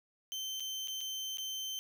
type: tone with dropouts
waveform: 30% pulse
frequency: 3100 Hz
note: G7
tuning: 20 cents flat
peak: -34 dBFS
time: 0.32-1.79 s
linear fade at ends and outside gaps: 0 ms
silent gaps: 0.598-0.604 / 0.874-0.882 / 1.007-1.012 / 1.372-1.383 s
effects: none